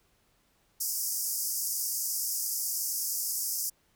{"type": "band-pass noise", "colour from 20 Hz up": "white", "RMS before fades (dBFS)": -32, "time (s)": [0.8, 3.7], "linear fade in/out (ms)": 10, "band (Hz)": [4900, 16000], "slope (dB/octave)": 96, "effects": ["pink hiss -69 dBFS RMS until 3.95 s"]}